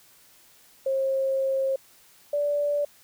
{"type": "tone pair in turn", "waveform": "sine", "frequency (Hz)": [536, 581.5], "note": ["C5", "D5"], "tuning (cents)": [42, -17], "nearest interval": "minor second", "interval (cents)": 141, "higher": "second", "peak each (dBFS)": [-22, -22], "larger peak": "neither", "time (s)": [[0.86, 1.76], [2.33, 2.85]], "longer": "first", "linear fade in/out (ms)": 5, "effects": ["white hiss -56 dBFS RMS until 3.03 s"]}